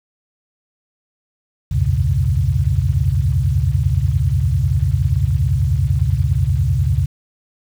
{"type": "tone cluster", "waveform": "sine", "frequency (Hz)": [68.6, 85.3, 95.5, 121.5, 139.1], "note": ["C#2", "F2", "G2", "B2", "C#3"], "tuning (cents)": [-17, -40, -45, -28, 6], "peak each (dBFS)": -20, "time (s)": [1.71, 7.06], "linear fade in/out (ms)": 10, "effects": ["7-bit"]}